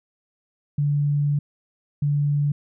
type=tone pair in turn; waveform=sine; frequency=145 / 145 Hz; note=D3 / D3; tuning=-22 / -22 cents; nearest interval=unison; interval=0 cents; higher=neither; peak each=-18 dBFS; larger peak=neither; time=0.78-1.39 / 2.02-2.52 s; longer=first; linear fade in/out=5 ms; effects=none